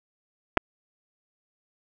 clicks, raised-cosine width 0.5 ms, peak -4 dBFS, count 2, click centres 0.572 / 0.575 s, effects none

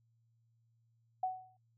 sine tone with exponential decay, 746 Hz, F#5, 14 cents sharp, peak -29 dBFS, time 1.23-1.57 s, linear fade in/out 5 ms, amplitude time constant 72 ms, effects noise-tail reverb RT60 0.1 s tail -20 dB re dry + added 115 Hz sine -70 dBFS peak until 1.77 s

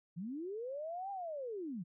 sine linear two-way sweep, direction up then down, 155.56 to 807 to 155.56 Hz, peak -39 dBFS, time 0.16-1.84 s, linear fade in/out 20 ms, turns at 1.11 s, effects none

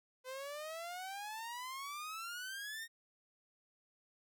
sawtooth exponential sweep, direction up, 506 to 1864.7 Hz, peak -39 dBFS, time 0.24-2.88 s, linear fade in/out 50 ms, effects none

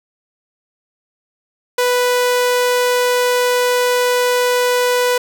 sawtooth tone, 493.9 Hz, B4, in tune, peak -9 dBFS, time 1.78-5.18 s, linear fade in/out 5 ms, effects none

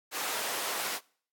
pink high-pass noise, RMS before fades -34 dBFS, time 0.11-1 s, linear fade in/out 50 ms, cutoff 600 Hz, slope 12 dB/octave, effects noise-tail reverb RT60 0.5 s tail -24 dB re dry + AAC 64 kbps

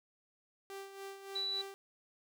sawtooth tone with tremolo, 392 Hz, G4, in tune, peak -39 dBFS, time 0.7-1.74 s, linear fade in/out 0 ms, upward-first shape sine, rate 3.5 Hz, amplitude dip 60%
sine tone, 3951 Hz, B7, in tune, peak -34 dBFS, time 1.35-1.62 s, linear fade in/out 10 ms
effects none

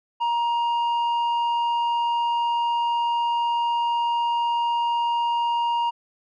square tone with low-pass filter, 942 Hz, A#5, 18 cents sharp, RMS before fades -23 dBFS, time 0.2-5.91 s, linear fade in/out 20 ms, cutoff 1900 Hz, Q 7.3, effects none

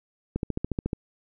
click train, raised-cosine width 3 ms, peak -14 dBFS, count 9, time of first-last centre 0.36-0.931 s, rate 14 Hz, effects none

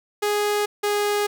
sawtooth tone pair in turn, 415 / 412.9 Hz, G#4 / G#4, -1 / -10 cents, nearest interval unison, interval 9 cents, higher first, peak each -16 dBFS, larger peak neither, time 0.22-0.66 / 0.83-1.27 s, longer neither, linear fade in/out 10 ms, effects none

